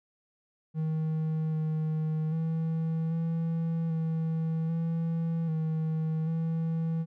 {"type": "tone with pitch steps", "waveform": "triangle", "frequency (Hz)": [157.9, 156.7, 161.9, 164.7, 161.6, 165.1, 158.8, 163.2], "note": ["D#3", "D#3", "E3", "E3", "E3", "E3", "D#3", "E3"], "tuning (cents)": [26, 13, -31, -1, -34, 3, 36, -17], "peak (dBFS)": -25, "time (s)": [0.74, 7.06], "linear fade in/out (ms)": 50, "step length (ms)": 790, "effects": []}